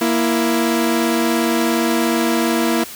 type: tone pair together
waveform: sawtooth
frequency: 234.6 / 331.8 Hz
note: A#3 / E4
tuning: +11 / +11 cents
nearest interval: tritone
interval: 600 cents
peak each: -14 dBFS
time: 0.01-2.84 s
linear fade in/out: 5 ms
effects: white hiss -34 dBFS RMS until 2.95 s